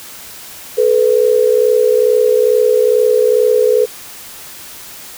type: tone pair together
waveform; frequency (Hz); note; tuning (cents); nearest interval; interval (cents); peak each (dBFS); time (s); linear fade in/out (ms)
sine; 432.3 / 494.6; A4 / B4; -31 / +3; major second; 234; -11; 0.77-3.86; 20
effects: white hiss -33 dBFS RMS until 5.17 s